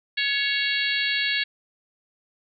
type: harmonic tone with a mistuned harmonic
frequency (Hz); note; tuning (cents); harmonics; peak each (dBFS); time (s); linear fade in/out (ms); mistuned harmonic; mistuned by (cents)
553; C#5; -4; 3 / 4 / 5 / 6 / 7 / 8; -27 / -28 / -29 / -30 / -30 / -31; 0.17-1.44; 10; 3; +34
effects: none